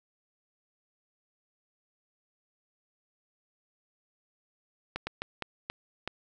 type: slowing click train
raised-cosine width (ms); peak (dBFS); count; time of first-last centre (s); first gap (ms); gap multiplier
0.3; -17; 6; 4.96-6.076; 110; 1.36
effects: none